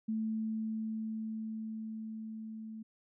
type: tone with level ramp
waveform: sine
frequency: 220 Hz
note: A3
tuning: in tune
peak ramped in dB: -31 to -42 dBFS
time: 0.08-2.83 s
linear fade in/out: 10 ms
effects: none